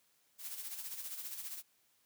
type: noise with tremolo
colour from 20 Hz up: blue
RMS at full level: -42 dBFS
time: 0.38-1.63 s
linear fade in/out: 50 ms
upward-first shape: sine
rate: 15 Hz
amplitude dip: 55%
effects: white hiss -73 dBFS RMS until 2.05 s + high-pass 80 Hz 12 dB/octave